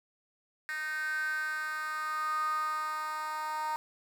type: tone with high-pass filter sweep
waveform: 10% pulse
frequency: 308.8 Hz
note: D#4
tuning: 13 cents flat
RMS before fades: -34 dBFS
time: 0.69-3.76 s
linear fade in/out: 0 ms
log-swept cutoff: 1700 to 970 Hz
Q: 9.2
effects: none